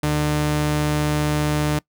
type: tone pair together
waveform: sawtooth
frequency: 75 / 150 Hz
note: D2 / D3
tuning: +37 / +37 cents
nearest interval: octave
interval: 1200 cents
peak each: -24 / -14 dBFS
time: 0.03-1.79 s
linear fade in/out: 5 ms
effects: noise-tail reverb RT60 0.1 s tail -23 dB re dry